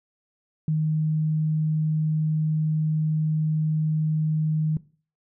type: tone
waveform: sine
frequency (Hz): 155.56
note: D#3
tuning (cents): 0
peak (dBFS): -20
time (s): 0.68-4.77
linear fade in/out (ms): 2
effects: noise-tail reverb RT60 0.4 s tail -19 dB re dry